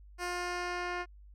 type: tone with low-pass filter sweep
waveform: 10% pulse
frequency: 354.8 Hz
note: F4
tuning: 27 cents sharp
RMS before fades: -36 dBFS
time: 0.18-1.06 s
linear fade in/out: 50 ms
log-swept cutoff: 10000 to 3000 Hz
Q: 0.83
effects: added 50 Hz sine -51 dBFS peak until 1.34 s